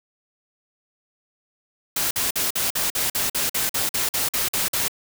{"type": "noise bursts", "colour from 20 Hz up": "white", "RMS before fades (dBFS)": -23, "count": 15, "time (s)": [1.96, 4.882], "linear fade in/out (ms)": 5, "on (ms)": 150, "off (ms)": 48, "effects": []}